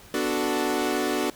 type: chord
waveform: sawtooth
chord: B minor seventh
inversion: none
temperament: equal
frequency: 246.9 / 293.7 / 370 / 440 Hz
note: B3 / D4 / F#4 / A4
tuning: 0 / 0 / 0 / 0 cents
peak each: -27 / -24 / -24 / -27 dBFS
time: 0.14-1.3 s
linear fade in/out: 2 ms
effects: pink hiss -49 dBFS RMS until 1.35 s